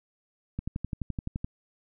click train, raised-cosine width 5 ms, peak -19 dBFS, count 11, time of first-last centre 0.59-1.445 s, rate 11.7 Hz, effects none

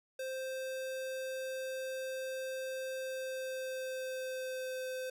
square tone with pitch glide, 523.3 to 515.2 Hz, C5 to C5, 0 to -27 cents, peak -38 dBFS, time 0.19-5.1 s, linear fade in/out 5 ms, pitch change -27 cents, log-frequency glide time 2.99-4.88 s, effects none

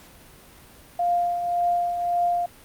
sine tone with tremolo, 700 Hz, F5, 4 cents sharp, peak -18 dBFS, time 0.99-2.46 s, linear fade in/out 5 ms, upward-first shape triangle, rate 1.8 Hz, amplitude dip 55%, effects pink hiss -49 dBFS RMS until 2.64 s + Opus 48 kbps

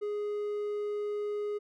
triangle tone, 415.4 Hz, G#4, in tune, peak -29 dBFS, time 0.01-1.59 s, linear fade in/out 20 ms, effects none

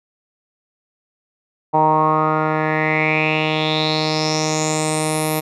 10% pulse tone with low-pass filter sweep, 155.56 Hz, D#3, in tune, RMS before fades -18 dBFS, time 1.73-5.41 s, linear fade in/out 20 ms, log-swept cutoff 870 to 12000 Hz, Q 6.4, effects none

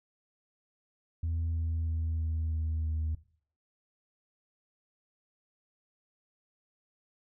sine tone with pitch steps, 82.41 / 81.65 / 80.9 / 80.16 / 79.42 / 78.69 Hz, E2 / E2 / E2 / E2 / D#2 / D#2, 0 / -16 / -32 / -48 / +36 / +20 cents, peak -27 dBFS, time 1.23-3.15 s, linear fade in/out 5 ms, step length 320 ms, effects noise-tail reverb RT60 0.5 s tail -19 dB re dry + tanh soft clip ceiling -27 dBFS

